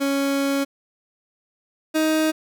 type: tone pair in turn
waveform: 30% pulse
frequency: 277.2 / 313.6 Hz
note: C#4 / D#4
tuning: 0 / +14 cents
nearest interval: major second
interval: 214 cents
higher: second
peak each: -17 / -15 dBFS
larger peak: second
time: 0-0.65 / 1.94-2.32 s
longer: first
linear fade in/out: 20 ms
effects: none